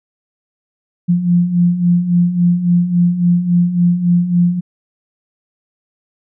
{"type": "beating tone pair", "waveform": "sine", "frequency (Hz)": [172.5, 176.1], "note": ["F3", "F3"], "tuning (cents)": [-21, 15], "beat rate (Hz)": 3.6, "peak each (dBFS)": [-17, -11], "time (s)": [1.08, 4.61], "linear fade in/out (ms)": 20, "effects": []}